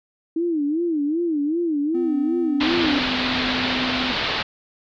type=tone with vibrato; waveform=sine; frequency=315.3 Hz; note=D#4; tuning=23 cents sharp; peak=-19 dBFS; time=0.36-2.99 s; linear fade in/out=5 ms; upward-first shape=sine; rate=2.6 Hz; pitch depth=170 cents each way
type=tone with pitch glide; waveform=triangle; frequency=255.7 to 253.9 Hz; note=C4 to B3; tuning=-40 to +48 cents; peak=-23 dBFS; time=1.94-4.12 s; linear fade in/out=10 ms; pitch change=-12 cents; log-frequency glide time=2.95-3.2 s
type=low-pass noise; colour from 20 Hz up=white; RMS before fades=-24 dBFS; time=2.6-4.43 s; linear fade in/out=10 ms; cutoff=4300 Hz; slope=48 dB/octave
effects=none